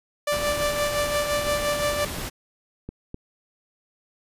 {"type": "tone with tremolo", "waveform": "sawtooth", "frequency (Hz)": 587.3, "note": "D5", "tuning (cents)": 0, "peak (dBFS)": -17, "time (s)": [0.27, 2.05], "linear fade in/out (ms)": 5, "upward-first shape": "sine", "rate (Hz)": 5.8, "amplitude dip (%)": 50}
{"type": "noise", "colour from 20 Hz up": "pink", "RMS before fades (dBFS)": -32, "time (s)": [0.31, 2.3], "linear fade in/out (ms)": 20}
{"type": "clicks", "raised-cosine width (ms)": 3, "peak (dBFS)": -21, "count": 5, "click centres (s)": [1.468, 1.933, 2.186, 2.89, 3.144]}
{"effects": ["resampled to 32000 Hz"]}